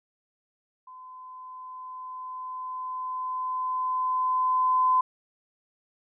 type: tone with level ramp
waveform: sine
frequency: 1021 Hz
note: C6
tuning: 43 cents flat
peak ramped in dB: -43 to -18 dBFS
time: 0.87-5.01 s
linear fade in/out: 5 ms
effects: none